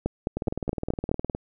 two click trains, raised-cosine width 2 ms, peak -11 / -15 dBFS, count 6 / 20, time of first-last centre 0.06-1.115 / 0.37-1.349 s, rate 4.74 / 19.4 Hz, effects none

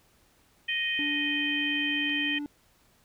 harmonic tone, 622.3 Hz, D#5, in tune, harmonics 3 / 4 / 5, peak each -31 / -31 / -31 dBFS, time 0.68-2.39 s, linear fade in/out 10 ms
triangle tone, 291.8 Hz, D4, 11 cents flat, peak -30 dBFS, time 0.99-2.46 s, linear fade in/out 0 ms
clicks, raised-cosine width 0.3 ms, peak -40 / -31 dBFS, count 2, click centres 1.755 / 2.096 s
effects pink hiss -64 dBFS RMS until 3.04 s

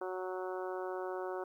harmonic tone, 185 Hz, F#3, in tune, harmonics 2 / 3 / 4 / 5 / 6 / 7 / 8, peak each -39 / -43 / -45 / -47 / -49 / -50 / -51 dBFS, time 0.01-1.44 s, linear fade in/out 5 ms, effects 12-bit

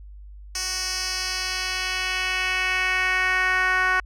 10% pulse tone with band-pass filter sweep, 370.8 Hz, F#4, 4 cents sharp, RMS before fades -24 dBFS, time 0.55-4 s, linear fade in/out 2 ms, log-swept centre 6100 to 1500 Hz, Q 1.9, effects added 50 Hz sine -39 dBFS peak until 4.05 s

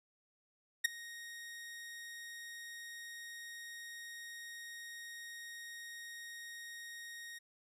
sawtooth tone with ADSR envelope, 1868 Hz, A#6, 3 cents sharp, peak -21 dBFS, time 0.84-7.39 s, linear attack 12 ms, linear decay 10 ms, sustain -22 dB, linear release 14 ms, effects resampled to 32000 Hz

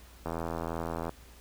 click train, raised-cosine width 1 ms, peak -20 dBFS, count 70, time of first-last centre 0.26-1.093 s, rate 82.8 Hz, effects added 60 Hz sine -53 dBFS peak until 1.4 s + pink hiss -56 dBFS RMS until 1.4 s

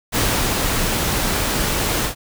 pink noise with ADSR envelope, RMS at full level -18 dBFS, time 0.12-2.15 s, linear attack 36 ms, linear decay 390 ms, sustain -2 dB, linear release 100 ms, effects none

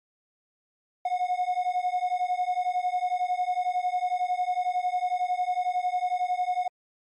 triangle beating tone pair, 720 / 731 Hz, F#5 / F#5, -47 / -21 cents, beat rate 11 Hz, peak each -25 dBFS, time 1.05-6.68 s, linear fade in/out 5 ms, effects tanh soft clip ceiling -15 dBFS + MP3 48 kbps

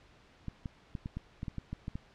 clicks, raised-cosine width 5 ms, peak -25 dBFS, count 11, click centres 0.483 / 0.658 / 0.952 / 1.059 / 1.17 / 1.431 / 1.482 / 1.583 / 1.73 / 1.881 / 1.955 s, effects pink hiss -61 dBFS RMS until 2.14 s + low-pass 4000 Hz 12 dB/octave

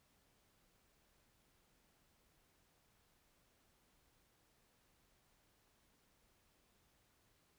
silence, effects pink hiss -75 dBFS RMS until 7.58 s

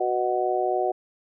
harmonic tone, 123.47 Hz, B2, in tune, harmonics 3 / 4 / 5 / 6, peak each -26 / -31 / -28 / -25 dBFS, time 0-0.92 s, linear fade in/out 10 ms, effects none

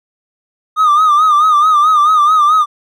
triangle tone with vibrato, 1222 Hz, D#6, 32 cents flat, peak -4 dBFS, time 0.76-2.66 s, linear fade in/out 50 ms, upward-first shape sine, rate 4.6 Hz, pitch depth 80 cents each way, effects tanh soft clip ceiling -1 dBFS

